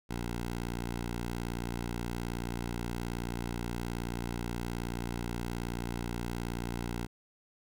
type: tone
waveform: 10% pulse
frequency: 58.8 Hz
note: A#1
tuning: 16 cents sharp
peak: -26 dBFS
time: 0.09-7.07 s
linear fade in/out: 20 ms
effects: none